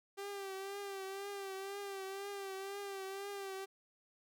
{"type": "tone with vibrato", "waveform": "sawtooth", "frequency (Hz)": 393.2, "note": "G4", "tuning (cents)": 5, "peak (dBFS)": -38, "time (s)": [0.17, 3.66], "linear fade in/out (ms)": 20, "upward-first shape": "triangle", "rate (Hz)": 2, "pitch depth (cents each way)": 54, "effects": []}